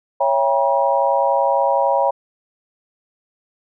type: chord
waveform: sine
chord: C# diminished seventh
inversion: none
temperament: just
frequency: 554.4 / 665.2 / 798.3 / 957.9 Hz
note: C#5 / E5 / G5 / Bb5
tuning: 0 / +16 / +31 / +47 cents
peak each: -18 / -22 / -20 / -19 dBFS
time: 0.2-2.11 s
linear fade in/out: 10 ms
effects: none